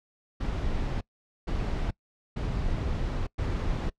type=noise bursts at uneven times; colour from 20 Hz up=brown; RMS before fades=-29 dBFS; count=4; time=0.4-1.01 / 1.47-1.91 / 2.36-3.27 / 3.38-3.9 s; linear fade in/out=10 ms; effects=noise-tail reverb RT60 0.1 s tail -23 dB re dry + low-pass 5000 Hz 12 dB/octave